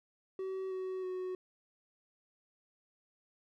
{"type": "tone with pitch steps", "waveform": "triangle", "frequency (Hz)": [380, 374.6, 369.2], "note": ["F#4", "F#4", "F#4"], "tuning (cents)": [46, 21, -4], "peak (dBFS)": -34, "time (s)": [0.39, 1.35], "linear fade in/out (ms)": 2, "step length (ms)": 320, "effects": []}